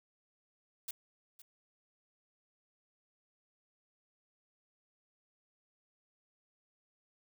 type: noise with echo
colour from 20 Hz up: blue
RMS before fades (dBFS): -40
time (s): 0.88-0.91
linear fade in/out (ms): 5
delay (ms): 510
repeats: 1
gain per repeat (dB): -15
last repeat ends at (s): 1.42
effects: none